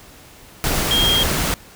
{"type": "tone in noise", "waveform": "sine", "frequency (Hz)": 3230, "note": "G#7", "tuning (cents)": -49, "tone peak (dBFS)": -15, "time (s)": [0.91, 1.23], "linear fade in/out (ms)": 0, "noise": "pink", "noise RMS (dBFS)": -20, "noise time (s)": [0.64, 1.54], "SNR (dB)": 2, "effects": ["pink hiss -44 dBFS RMS until 1.75 s"]}